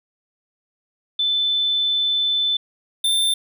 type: tone pair in turn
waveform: sine / square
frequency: 3520 / 3569 Hz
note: A7 / A7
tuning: 0 / +24 cents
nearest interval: unison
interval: 24 cents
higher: second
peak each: -17 dBFS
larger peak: neither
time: 1.19-2.57 / 3.04-3.34 s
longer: first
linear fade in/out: 5 ms
effects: none